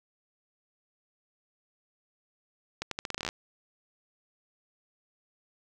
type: accelerating click train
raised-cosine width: 0.2 ms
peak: -15 dBFS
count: 13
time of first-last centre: 2.82-3.289 s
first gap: 93 ms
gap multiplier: 0.82
effects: none